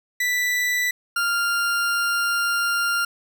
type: tone pair in turn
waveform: 40% pulse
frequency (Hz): 1975.5 / 1396.9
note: B6 / F6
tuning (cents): 0 / 0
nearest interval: tritone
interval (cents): 600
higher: first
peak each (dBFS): -19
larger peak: neither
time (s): 0.2-0.91 / 1.16-3.05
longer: second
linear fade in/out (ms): 5
effects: none